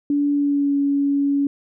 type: tone with pitch glide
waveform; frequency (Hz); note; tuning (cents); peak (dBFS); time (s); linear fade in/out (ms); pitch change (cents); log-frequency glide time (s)
sine; 287.6 to 281.7; D4 to C#4; -36 to +28; -16; 0.1-1.47; 2; -36; 0.32-0.76
effects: none